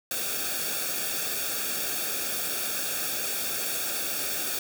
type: noise with comb filter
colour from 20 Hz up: white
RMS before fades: -30 dBFS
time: 0.11-4.59 s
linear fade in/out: 2 ms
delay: 0.99 ms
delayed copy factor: -0.75
effects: none